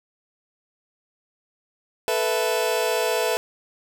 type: chord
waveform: sawtooth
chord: A suspended second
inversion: none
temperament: just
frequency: 440 / 495 / 660 Hz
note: A4 / B4 / E5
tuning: 0 / +4 / +2 cents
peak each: -21 dBFS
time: 2.08-3.37 s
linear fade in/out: 0 ms
effects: none